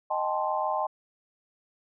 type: chord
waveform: sine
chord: A half-diminished seventh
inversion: second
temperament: equal with one note detuned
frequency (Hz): 622.3 / 784 / 870.4 / 1046.5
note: Eb5 / G5 / A5 / C6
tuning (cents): 0 / 0 / -19 / 0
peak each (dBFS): -31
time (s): 0.1-0.87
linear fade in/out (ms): 10
effects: none